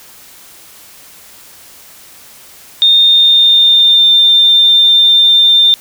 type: tone with pitch glide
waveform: sine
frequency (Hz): 3652 to 3595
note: A#7 to A7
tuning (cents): -36 to +36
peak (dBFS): -4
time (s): 2.82-5.74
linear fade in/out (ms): 0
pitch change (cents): -28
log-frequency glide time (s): 2.97-4.18
effects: white hiss -38 dBFS RMS until 5.8 s